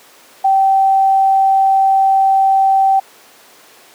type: tone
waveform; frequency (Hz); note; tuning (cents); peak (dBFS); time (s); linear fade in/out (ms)
sine; 775; G5; -20; -8; 0.44-3; 10
effects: pink hiss -43 dBFS RMS until 3.94 s + high-pass 400 Hz 12 dB/octave